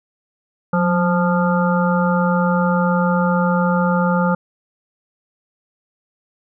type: harmonic tone with a mistuned harmonic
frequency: 174.61 Hz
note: F3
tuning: in tune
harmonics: 1 / 3 / 5 / 7 / 8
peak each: -16 / -21 / -23 / -24 / -25 dBFS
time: 0.73-4.35 s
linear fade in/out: 5 ms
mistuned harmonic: 1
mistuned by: +51 cents
effects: none